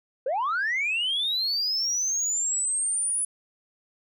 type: linear sweep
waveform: sine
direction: up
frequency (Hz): 482.9 to 9956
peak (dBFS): -22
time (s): 0.26-3.25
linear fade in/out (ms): 5
effects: tanh soft clip ceiling -21 dBFS